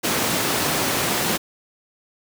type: high-pass noise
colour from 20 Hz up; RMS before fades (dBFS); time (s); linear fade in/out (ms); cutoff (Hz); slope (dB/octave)
pink; -22; 0.03-1.38; 20; 170; 12
effects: none